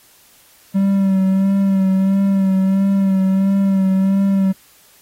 triangle tone with vibrato, 193.3 Hz, G3, 24 cents flat, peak -10 dBFS, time 0.74-4.53 s, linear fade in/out 20 ms, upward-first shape sine, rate 1.5 Hz, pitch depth 30 cents each way, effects white hiss -50 dBFS RMS until 5.01 s + AAC 48 kbps

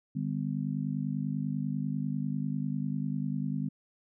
harmonic tone, 50.1 Hz, G1, 38 cents sharp, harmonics 3 / 4 / 5, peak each -33 / -34 / -35 dBFS, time 0.15-3.69 s, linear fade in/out 10 ms, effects none

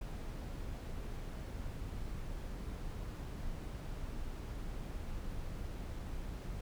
brown noise, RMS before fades -42 dBFS, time 0.01-6.61 s, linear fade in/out 5 ms, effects none

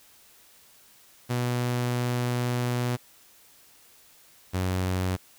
sawtooth tone pair in turn, 122.5 / 92.49 Hz, B2 / F#2, -14 / 0 cents, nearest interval perfect fourth, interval 486 cents, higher first, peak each -21 dBFS, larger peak neither, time 1.29-2.97 / 4.53-5.17 s, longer first, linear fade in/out 20 ms, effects white hiss -56 dBFS RMS until 5.38 s

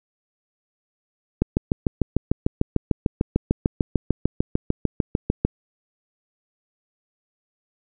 click train, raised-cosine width 3 ms, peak -5 dBFS, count 28, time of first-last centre 1.42-5.45 s, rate 6.7 Hz, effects none

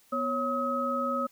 sine tone cluster, 246.1 / 551 / 1274 Hz, B3 / C#5 / D#6, -6 / -11 / +41 cents, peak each -33 / -32 / -29 dBFS, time 0.12-1.27 s, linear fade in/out 10 ms, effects white hiss -62 dBFS RMS until 1.31 s

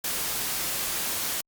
white noise, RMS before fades -29 dBFS, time 0.04-1.41 s, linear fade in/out 5 ms, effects Opus 48 kbps

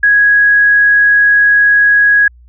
sine tone, 1661.2 Hz, G#6, in tune, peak -5 dBFS, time 0.03-2.28 s, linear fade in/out 5 ms, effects added 60 Hz sine -38 dBFS peak until 2.48 s

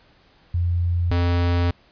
sine / square tone pair in turn, 86.9 / 87.21 Hz, F2 / F2, -8 / -2 cents, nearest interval unison, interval 6 cents, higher second, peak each -18 dBFS, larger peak neither, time 0.54-1.11 / 1.11-1.71 s, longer second, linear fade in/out 5 ms, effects pink hiss -56 dBFS RMS until 1.91 s + resampled to 11025 Hz

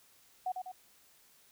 sine tone with echo, 740 Hz, F#5, in tune, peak -31 dBFS, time 0.46-0.52 s, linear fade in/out 5 ms, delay 99 ms, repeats 2, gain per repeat -5 dB, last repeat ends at 0.718 s, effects white hiss -64 dBFS RMS until 1.51 s

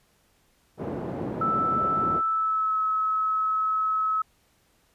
pink band-pass noise, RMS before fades -32 dBFS, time 0.77-2.22 s, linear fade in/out 50 ms, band 170 to 550 Hz, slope 12 dB/octave
sine tone with pitch glide, 1318.5 to 1289.1 Hz, E6 to E6, 0 to -39 cents, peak -22 dBFS, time 1.41-4.22 s, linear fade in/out 5 ms, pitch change -39 cents, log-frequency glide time 2.23-2.79 s
effects pink hiss -65 dBFS RMS until 4.94 s + resampled to 32000 Hz

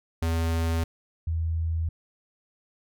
square / sine tone pair in turn, 82.41 / 81.7 Hz, E2 / E2, 0 / -15 cents, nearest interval unison, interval 15 cents, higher first, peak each -24 dBFS, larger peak neither, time 0.22-0.84 / 1.27-1.89 s, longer neither, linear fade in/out 5 ms, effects none

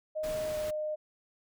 sine tone with pitch glide, 620 to 611.5 Hz, D#5 to D#5, -6 to -30 cents, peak -31 dBFS, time 0.15-0.96 s, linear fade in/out 20 ms, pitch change -24 cents, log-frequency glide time 0.47-0.56 s
pink noise, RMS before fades -43 dBFS, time 0.23-0.71 s, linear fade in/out 10 ms
effects none

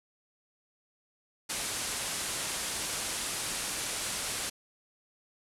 white low-pass noise, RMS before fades -35 dBFS, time 1.49-4.5 s, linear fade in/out 10 ms, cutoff 11000 Hz, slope 48 dB/octave, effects none

